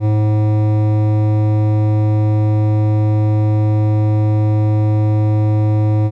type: tone with hard clipping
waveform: triangle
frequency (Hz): 106.7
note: G#2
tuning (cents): +47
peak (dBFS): -13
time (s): 0-6.11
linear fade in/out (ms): 50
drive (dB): 17
effects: none